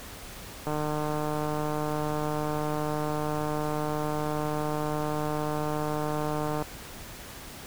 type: click train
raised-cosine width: 1 ms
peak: -17 dBFS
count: 900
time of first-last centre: 0.67-6.624 s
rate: 151 Hz
effects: pink hiss -43 dBFS RMS until 7.66 s